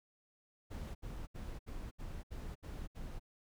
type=noise bursts; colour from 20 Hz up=brown; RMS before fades=-44 dBFS; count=8; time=0.7-3.197 s; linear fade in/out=20 ms; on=250 ms; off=71 ms; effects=none

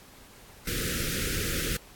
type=band-stop noise; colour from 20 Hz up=pink; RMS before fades=-30 dBFS; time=0.67-1.77 s; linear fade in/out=5 ms; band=540 to 1300 Hz; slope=96 dB/octave; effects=pink hiss -52 dBFS RMS until 1.95 s + AAC 64 kbps

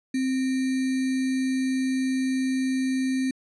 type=tone with sample-and-hold; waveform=sine; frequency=261.6 Hz; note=C4; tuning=in tune; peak=-22 dBFS; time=0.14-3.31 s; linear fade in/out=5 ms; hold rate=2100 Hz; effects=resampled to 24000 Hz

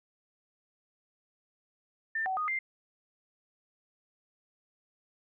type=tone with pitch steps; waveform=sine; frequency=1790 / 756 / 1238 / 2096 Hz; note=A6 / F#5 / D#6 / C7; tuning=+29 / +37 / -9 / +2 cents; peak=-29 dBFS; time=2.15-2.59 s; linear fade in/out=5 ms; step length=110 ms; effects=none

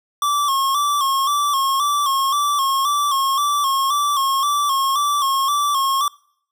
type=tone with vibrato; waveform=square; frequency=1122 Hz; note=C#6; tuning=21 cents sharp; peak=-17 dBFS; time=0.22-6.08 s; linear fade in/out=2 ms; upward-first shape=square; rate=1.9 Hz; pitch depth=61 cents each way; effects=noise-tail reverb RT60 0.6 s tail -23 dB re dry

